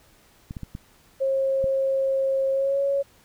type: clicks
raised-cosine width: 5 ms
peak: -21 dBFS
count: 5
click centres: 0.509 / 0.568 / 0.633 / 0.751 / 1.642 s
type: tone with pitch glide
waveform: sine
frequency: 538 to 556 Hz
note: C5 to C#5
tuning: +48 to +5 cents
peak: -20 dBFS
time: 1.2-3.03 s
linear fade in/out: 20 ms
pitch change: +57 cents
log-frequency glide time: 2.52-2.8 s
effects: pink hiss -57 dBFS RMS until 3.24 s